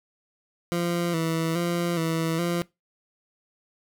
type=tone with vibrato; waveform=20% pulse; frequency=167.8 Hz; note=E3; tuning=31 cents sharp; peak=-19 dBFS; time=0.72-2.62 s; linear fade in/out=0 ms; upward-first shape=square; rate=1.2 Hz; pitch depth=48 cents each way; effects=noise-tail reverb RT60 0.2 s tail -21 dB re dry